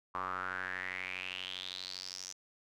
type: tone with band-pass filter sweep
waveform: square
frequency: 46.25 Hz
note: F#1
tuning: in tune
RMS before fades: -41 dBFS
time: 0.14-2.33 s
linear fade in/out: 10 ms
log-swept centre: 1100 to 6100 Hz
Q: 6.4
effects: none